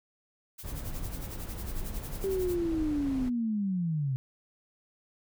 blue noise with tremolo, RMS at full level -43 dBFS, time 0.58-2.56 s, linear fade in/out 10 ms, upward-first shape sine, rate 11 Hz, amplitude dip 80%
brown noise, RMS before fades -37 dBFS, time 0.63-3.3 s, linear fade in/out 20 ms
sine linear sweep, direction down, 392.4 to 126.7 Hz, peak -27 dBFS, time 2.24-4.16 s, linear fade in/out 0 ms
effects none

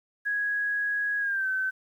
sine tone with pitch glide, 1661.2 to 1532.2 Hz, G#6 to G6, 0 to -40 cents, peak -25 dBFS, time 0.25-1.71 s, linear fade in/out 20 ms, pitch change -140 cents, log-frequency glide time 1.19-1.48 s, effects 10-bit

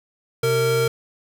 square tone pair together, 128.89 / 459.3 Hz, C3 / A#4, -26 / -26 cents, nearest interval octave + minor seventh, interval 2200 cents, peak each -24 / -19 dBFS, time 0.43-0.88 s, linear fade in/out 5 ms, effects none

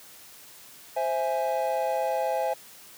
triangle chord, C augmented, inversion none, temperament equal, 523.3 / 659.3 / 830.6 Hz, C5 / E5 / G#5, 0 / 0 / 0 cents, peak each -27 dBFS, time 0.96-2.54 s, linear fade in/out 10 ms, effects white hiss -49 dBFS RMS until 2.97 s + high-pass 80 Hz 12 dB/octave

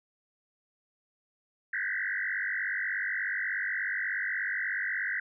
sine tone with frequency modulation, 1760 Hz, A6, in tune, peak -29 dBFS, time 1.73-5.2 s, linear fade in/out 5 ms, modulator 48.3 Hz, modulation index 5.2, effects none

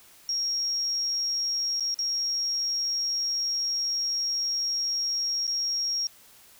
sine tone with dropouts, 5588 Hz, F8, in tune, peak -25 dBFS, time 0.29-6.07 s, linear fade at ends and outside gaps 1 ms, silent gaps 1.798-1.806 / 1.943-1.989 / 5.469-5.477 s, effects white hiss -54 dBFS RMS until 6.59 s

